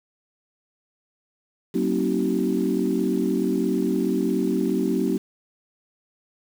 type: tone cluster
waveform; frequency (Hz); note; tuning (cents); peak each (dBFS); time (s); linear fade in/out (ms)
sine; 189.3 / 233.9 / 270.8 / 320.2 / 380.1; F#3 / A#3 / C#4 / D#4 / F#4; +40 / +6 / -40 / +50 / +47; -26; 1.74-5.18; 10
effects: tanh soft clip ceiling -10 dBFS + 7-bit